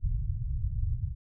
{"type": "low-pass noise", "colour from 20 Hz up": "pink", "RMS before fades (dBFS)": -30, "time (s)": [0, 1.15], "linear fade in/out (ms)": 50, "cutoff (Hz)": 130, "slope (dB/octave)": 48, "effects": []}